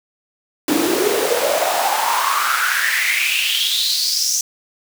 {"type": "noise with high-pass filter sweep", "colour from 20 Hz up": "pink", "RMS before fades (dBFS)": -18, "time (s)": [0.68, 4.41], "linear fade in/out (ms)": 2, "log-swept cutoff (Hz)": [290, 6200], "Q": 6.4, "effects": []}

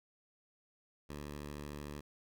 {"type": "tone", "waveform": "10% pulse", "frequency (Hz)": 73.2, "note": "D2", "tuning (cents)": -5, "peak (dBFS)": -35, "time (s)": [1.09, 2.01], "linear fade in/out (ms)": 10, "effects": []}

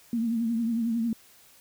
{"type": "tone with vibrato", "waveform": "sine", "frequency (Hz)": 230, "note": "A#3", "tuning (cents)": -23, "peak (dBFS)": -24, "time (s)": [0.13, 1.13], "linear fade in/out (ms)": 2, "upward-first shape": "triangle", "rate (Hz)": 11, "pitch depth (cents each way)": 74, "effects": ["white hiss -56 dBFS RMS until 1.6 s"]}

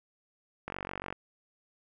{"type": "click train", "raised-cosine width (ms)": 0.5, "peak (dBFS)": -21, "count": 22, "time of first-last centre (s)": [0.68, 1.126], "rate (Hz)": 47.1, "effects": []}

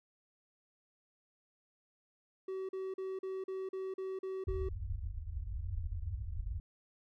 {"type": "tone bursts", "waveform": "triangle", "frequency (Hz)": 380, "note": "F#4", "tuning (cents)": 46, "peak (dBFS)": -35, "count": 9, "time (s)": [2.48, 4.69], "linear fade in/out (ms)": 5, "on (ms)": 210, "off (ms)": 40}
{"type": "low-pass noise", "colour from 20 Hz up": "white", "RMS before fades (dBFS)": -39, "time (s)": [4.47, 6.6], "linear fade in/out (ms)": 2, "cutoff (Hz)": 100, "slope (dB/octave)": 96}
{"effects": []}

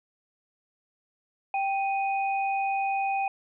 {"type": "tone pair together", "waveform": "sine", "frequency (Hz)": [784, 2489], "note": ["G5", "D#7"], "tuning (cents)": [0, 0], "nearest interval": "octave + minor sixth", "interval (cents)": 2000, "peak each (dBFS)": [-25, -33], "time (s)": [1.54, 3.28], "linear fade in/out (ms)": 2, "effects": []}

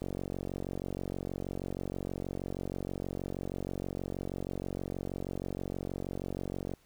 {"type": "click train", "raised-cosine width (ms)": 2, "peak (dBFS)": -23, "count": 312, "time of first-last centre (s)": [0.02, 6.737], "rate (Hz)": 46.3, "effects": ["pink hiss -66 dBFS RMS until 6.85 s"]}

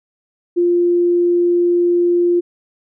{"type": "tone", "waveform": "sine", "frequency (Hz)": 349.2, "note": "F4", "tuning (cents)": 0, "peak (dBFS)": -11, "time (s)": [0.56, 2.41], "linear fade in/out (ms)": 20, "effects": []}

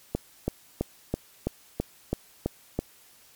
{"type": "click train", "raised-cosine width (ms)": 2, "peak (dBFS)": -12, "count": 9, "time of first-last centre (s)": [0.15, 2.79], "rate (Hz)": 3.03, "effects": ["white hiss -56 dBFS RMS until 3.35 s", "MP3 96 kbps"]}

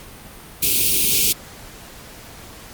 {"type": "band-stop noise", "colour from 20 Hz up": "white", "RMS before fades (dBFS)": -17, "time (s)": [0.62, 1.33], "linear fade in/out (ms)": 10, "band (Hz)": [460, 2300], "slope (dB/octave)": 96, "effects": ["pink hiss -40 dBFS RMS until 2.73 s", "Opus 48 kbps"]}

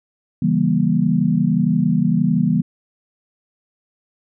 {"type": "chord", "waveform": "sine", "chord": "C# diminished seventh", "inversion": "none", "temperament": "equal with one note detuned", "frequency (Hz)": [138.59, 164.81, 196, 237.7], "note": ["C#3", "E3", "G3", "Bb3"], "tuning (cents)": [0, 0, 0, 34], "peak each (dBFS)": [-24, -18, -19, -19], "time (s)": [0.42, 2.62], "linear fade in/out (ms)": 5, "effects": []}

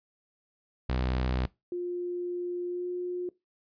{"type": "tone", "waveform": "sawtooth", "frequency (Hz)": 63.2, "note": "B1", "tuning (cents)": 41, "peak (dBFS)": -23, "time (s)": [0.89, 1.46], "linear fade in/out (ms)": 5}
{"type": "tone with pitch glide", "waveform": "sine", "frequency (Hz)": [353.6, 357.5], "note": ["F4", "F4"], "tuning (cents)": [22, 41], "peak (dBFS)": -30, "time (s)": [1.72, 3.29], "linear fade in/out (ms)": 2, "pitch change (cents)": 19, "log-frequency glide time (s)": [2.68, 2.87]}
{"effects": ["noise-tail reverb RT60 0.2 s tail -20 dB re dry", "resampled to 11025 Hz"]}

